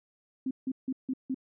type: tone bursts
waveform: sine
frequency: 261.6 Hz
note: C4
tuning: in tune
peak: -28 dBFS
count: 5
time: 0.46-1.345 s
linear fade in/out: 5 ms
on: 49 ms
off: 160 ms
effects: none